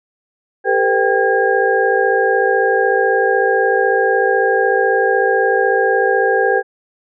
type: tone cluster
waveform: sine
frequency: 395 / 451.1 / 505 / 785 / 1630 Hz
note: G4 / A4 / B4 / G5 / G#6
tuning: +13 / +43 / +39 / +2 / -33 cents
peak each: -18 dBFS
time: 0.64-6.63 s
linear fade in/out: 50 ms
effects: none